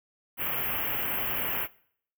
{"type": "band-stop noise", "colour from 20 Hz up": "white", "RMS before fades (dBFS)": -30, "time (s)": [0.37, 1.68], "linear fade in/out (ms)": 50, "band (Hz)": [3100, 12000], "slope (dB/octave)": 96, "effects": ["noise-tail reverb RT60 0.6 s tail -21 dB re dry"]}